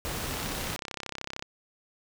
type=noise; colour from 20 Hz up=pink; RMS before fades=-34 dBFS; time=0.05-0.76 s; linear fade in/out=0 ms
type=click train; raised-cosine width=0.2 ms; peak=-18 dBFS; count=38; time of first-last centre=0.31-1.424 s; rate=33.2 Hz
effects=none